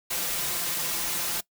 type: noise with comb filter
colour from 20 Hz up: white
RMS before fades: -29 dBFS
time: 0.1-1.41 s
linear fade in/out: 10 ms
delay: 5.8 ms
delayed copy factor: +0.75
effects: noise-tail reverb RT60 0.1 s tail -21 dB re dry